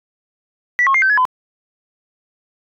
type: tone with pitch steps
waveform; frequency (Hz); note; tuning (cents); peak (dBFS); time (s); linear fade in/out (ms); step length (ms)
sine; 1958 / 1085 / 2113 / 1546 / 1689 / 1013; B6 / C#6 / C7 / G6 / G#6 / B5; -15 / -37 / +16 / -24 / +29 / +44; -10; 0.79-1.252; 0; 77
effects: tanh soft clip ceiling -6 dBFS